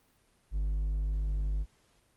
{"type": "tone with hard clipping", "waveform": "triangle", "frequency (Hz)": 50.4, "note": "G1", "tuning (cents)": 49, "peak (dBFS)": -29, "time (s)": [0.51, 1.66], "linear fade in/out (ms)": 50, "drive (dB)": 6, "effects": ["pink hiss -68 dBFS RMS until 2.16 s", "Opus 32 kbps"]}